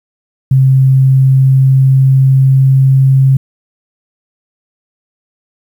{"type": "tone with pitch glide", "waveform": "sine", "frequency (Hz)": [132.8, 133.96], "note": ["C3", "C3"], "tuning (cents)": [26, 41], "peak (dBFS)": -4, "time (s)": [0.51, 3.37], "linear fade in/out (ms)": 5, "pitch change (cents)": 15, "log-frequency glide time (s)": [0.85, 3.13], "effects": ["7-bit"]}